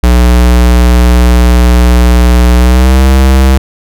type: tone with pitch glide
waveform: square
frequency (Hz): 60.7 to 65.81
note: B1 to C2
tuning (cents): -29 to +11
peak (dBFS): -3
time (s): 0.03-3.58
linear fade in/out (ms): 5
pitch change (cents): +140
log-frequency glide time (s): 2.57-3.03
effects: none